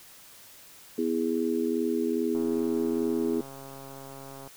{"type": "chord", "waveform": "sine", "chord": "E major", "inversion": "second", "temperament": "just", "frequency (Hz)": [247.2, 329.6, 412], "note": ["B3", "E4", "G#4"], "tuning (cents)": [2, 0, -14], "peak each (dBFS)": -29, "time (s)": [0.98, 3.41], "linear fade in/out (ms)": 5}
{"type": "click train", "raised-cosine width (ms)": 1, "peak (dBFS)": -31, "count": 290, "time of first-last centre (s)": [2.35, 4.475], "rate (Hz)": 136}
{"effects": ["white hiss -51 dBFS RMS until 4.56 s"]}